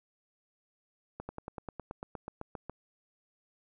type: slowing click train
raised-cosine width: 1 ms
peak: -25 dBFS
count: 14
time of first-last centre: 1.2-2.696 s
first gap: 90 ms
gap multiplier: 1.04
effects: none